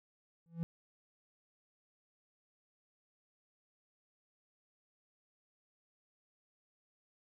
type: tone with exponential growth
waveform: triangle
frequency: 167 Hz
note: E3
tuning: 23 cents sharp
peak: -28 dBFS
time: 0.46-0.63 s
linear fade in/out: 0 ms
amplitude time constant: 35 ms
effects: none